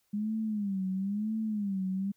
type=tone with vibrato; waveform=sine; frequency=203.5 Hz; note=G#3; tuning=35 cents flat; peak=-29 dBFS; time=0.13-2.12 s; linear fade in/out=10 ms; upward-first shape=sine; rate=1 Hz; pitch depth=140 cents each way; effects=white hiss -74 dBFS RMS until 2.16 s